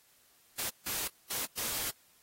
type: noise bursts at uneven times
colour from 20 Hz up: white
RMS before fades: -35 dBFS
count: 4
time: 0.58-0.7 / 0.86-1.08 / 1.3-1.46 / 1.57-1.91 s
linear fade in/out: 10 ms
effects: white hiss -65 dBFS RMS until 2.22 s + AAC 48 kbps